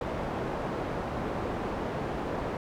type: low-pass noise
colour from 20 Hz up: white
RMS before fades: -33 dBFS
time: 0.01-2.57 s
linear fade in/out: 2 ms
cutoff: 720 Hz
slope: 12 dB/octave
effects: none